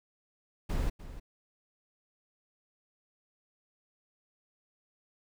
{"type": "noise with echo", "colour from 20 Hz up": "brown", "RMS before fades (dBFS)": -30, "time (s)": [0.69, 0.9], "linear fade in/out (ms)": 10, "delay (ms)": 300, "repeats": 1, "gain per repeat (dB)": -14, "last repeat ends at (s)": 1.2, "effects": []}